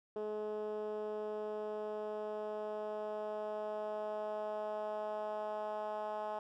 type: tone with band-pass filter sweep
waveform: 10% pulse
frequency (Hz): 212.4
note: G#3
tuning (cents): +39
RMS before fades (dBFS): -40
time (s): 0.16-6.39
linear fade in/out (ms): 2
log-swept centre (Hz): 430 to 750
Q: 2.7
effects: none